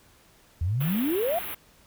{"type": "exponential sweep", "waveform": "sine", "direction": "up", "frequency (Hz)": [78, 732], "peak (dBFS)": -23, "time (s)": [0.61, 1.39], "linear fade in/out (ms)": 5}
{"type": "band-stop noise", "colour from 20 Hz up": "white", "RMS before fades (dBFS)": -35, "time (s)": [0.8, 1.55], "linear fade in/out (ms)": 10, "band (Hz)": [3400, 11000], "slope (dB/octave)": 48}
{"effects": ["pink hiss -58 dBFS RMS until 1.86 s"]}